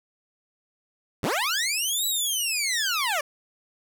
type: linear two-way sweep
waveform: 15% pulse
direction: up then down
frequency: 66 to 3951 to 552 Hz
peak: -17 dBFS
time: 1.23-3.21 s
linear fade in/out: 5 ms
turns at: 2.06 s
effects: none